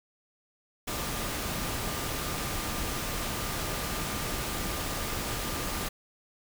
sine tone in noise, 1200 Hz, D6, 37 cents sharp, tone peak -44 dBFS, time 0.87-5.89 s, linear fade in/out 10 ms, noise pink, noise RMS -33 dBFS, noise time 0.87-5.89 s, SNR -14 dB, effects none

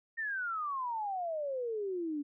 sine exponential sweep, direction down, 1853 to 281.8 Hz, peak -33 dBFS, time 0.17-2.23 s, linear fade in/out 20 ms, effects none

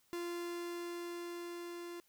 45% pulse tone with level ramp, 346.4 Hz, F4, 14 cents flat, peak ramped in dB -38 to -44 dBFS, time 0.13-2 s, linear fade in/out 0 ms, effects white hiss -72 dBFS RMS until 2.08 s

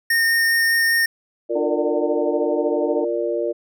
square tone with vibrato, 1834 Hz, A#6, 29 cents flat, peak -16 dBFS, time 0.1-1.06 s, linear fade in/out 5 ms, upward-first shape triangle, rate 5 Hz, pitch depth 9 cents each way
sine chord, Bb major, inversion second, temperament equal, 349.2 / 466.2 / 587.3 Hz, F4 / Bb4 / D5, 0 / 0 / 0 cents, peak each -24 dBFS, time 1.49-3.53 s, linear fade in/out 20 ms
harmonic tone, 150 Hz, D3, 37 cents sharp, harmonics 2 / 3 / 4 / 5 / 6, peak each -25 / -26 / -28 / -34 / -34 dBFS, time 1.55-3.05 s, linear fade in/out 10 ms
effects none

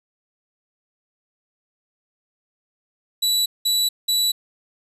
sawtooth tone bursts, 3942 Hz, B7, 4 cents flat, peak -14 dBFS, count 3, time 3.22-4.32 s, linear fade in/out 10 ms, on 240 ms, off 190 ms, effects resampled to 32000 Hz + 9-bit

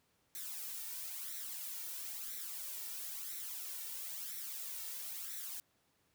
blue noise with flanger, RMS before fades -44 dBFS, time 0.35-5.6 s, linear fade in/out 0 ms, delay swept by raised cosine 0.51 to 2.21 ms, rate 1 Hz, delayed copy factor +0.65, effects pink hiss -75 dBFS RMS until 6.14 s + high-pass 80 Hz 12 dB/octave

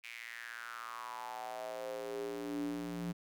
square tone with high-pass filter sweep, 58.27 Hz, A#1, in tune, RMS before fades -42 dBFS, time 0.03-3.13 s, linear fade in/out 20 ms, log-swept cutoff 2400 to 190 Hz, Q 5.7, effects none

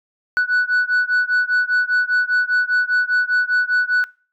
sine beating tone pair, 1480 / 1485 Hz, F#6 / F#6, 0 / +6 cents, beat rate 5 Hz, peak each -16 dBFS, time 0.37-4.04 s, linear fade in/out 0 ms, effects noise-tail reverb RT60 0.4 s tail -24 dB re dry + tanh soft clip ceiling -12 dBFS

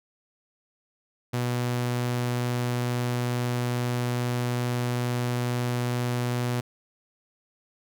sawtooth tone, 122.3 Hz, B2, 16 cents flat, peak -21 dBFS, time 1.33-6.61 s, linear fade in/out 10 ms, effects none

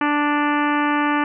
harmonic tone, 293.7 Hz, D4, in tune, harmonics 1 / 2 / 3 / 4 / 5 / 6 / 7 / 8 / 9 / 10, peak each -20 / -32 / -23 / -24 / -28 / -27 / -33 / -32 / -35 / -38 dBFS, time 0.01-1.24 s, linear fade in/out 2 ms, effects none

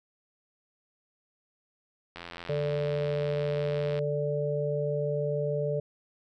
click train, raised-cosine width 0.3 ms, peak -24 dBFS, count 158, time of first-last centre 2.16-3.99 s, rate 85.8 Hz
harmonic tone, 146.6 Hz, D3, 3 cents flat, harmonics 1 / 3 / 4, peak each -31 / -31 / -31 dBFS, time 2.49-5.8 s, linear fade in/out 5 ms
effects none

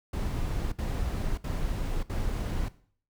brown noise bursts, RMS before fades -30 dBFS, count 4, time 0.13-2.685 s, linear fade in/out 5 ms, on 590 ms, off 65 ms, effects noise-tail reverb RT60 0.5 s tail -17 dB re dry

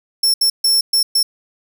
sawtooth tone bursts at uneven times, 5400 Hz, E8, 41 cents sharp, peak -9 dBFS, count 5, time 0.23-0.34 / 0.41-0.5 / 0.64-0.81 / 0.93-1.03 / 1.15-1.23 s, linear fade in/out 5 ms, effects none

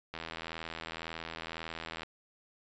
click train, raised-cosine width 0.3 ms, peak -23 dBFS, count 156, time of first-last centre 0.14-2.033 s, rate 81.9 Hz, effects resampled to 16000 Hz

